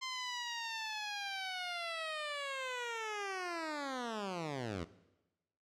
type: linear sweep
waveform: 10% pulse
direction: down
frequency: 1046.5 to 77.78 Hz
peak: -30 dBFS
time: 0.01-4.85 s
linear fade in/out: 20 ms
effects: noise-tail reverb RT60 1.0 s tail -17 dB re dry + low-pass 6000 Hz 12 dB/octave